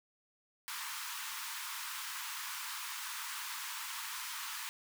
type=high-pass noise; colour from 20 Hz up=pink; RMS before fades=-42 dBFS; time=0.68-4.69 s; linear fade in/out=0 ms; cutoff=900 Hz; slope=96 dB/octave; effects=none